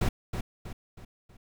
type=noise with echo; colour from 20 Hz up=brown; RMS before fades=-25 dBFS; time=0.01-0.09 s; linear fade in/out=5 ms; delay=320 ms; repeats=4; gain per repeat=-7 dB; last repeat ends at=1.37 s; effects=none